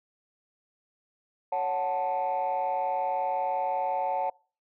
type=chord; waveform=sine; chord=F# minor; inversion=second; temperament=equal; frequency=554.4 / 740 / 880 Hz; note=C#5 / F#5 / A5; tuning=0 / 0 / 0 cents; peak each=-31 / -28 / -28 dBFS; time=1.52-4.3 s; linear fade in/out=5 ms; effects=noise-tail reverb RT60 0.4 s tail -26 dB re dry + tanh soft clip ceiling -21 dBFS